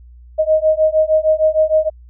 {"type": "beating tone pair", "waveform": "sine", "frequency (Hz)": [622.3, 628.8], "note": ["D#5", "D#5"], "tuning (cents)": [0, 18], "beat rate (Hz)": 6.5, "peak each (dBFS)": -14, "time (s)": [0.38, 1.9], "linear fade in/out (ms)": 20, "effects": ["added 60 Hz sine -38 dBFS peak until 2.09 s"]}